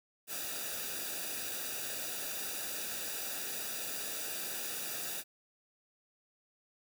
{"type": "noise with comb filter", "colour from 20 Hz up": "white", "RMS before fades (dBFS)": -39, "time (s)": [0.27, 5.24], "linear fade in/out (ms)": 50, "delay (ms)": 0.94, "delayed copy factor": -0.7, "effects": []}